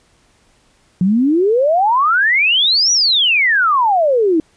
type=exponential two-way sweep; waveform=sine; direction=up then down; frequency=174.6 to 5930 to 305.4 Hz; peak=-10 dBFS; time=1.01-4.4 s; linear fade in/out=2 ms; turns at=2.92 s; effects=pink hiss -55 dBFS RMS until 4.56 s + resampled to 22050 Hz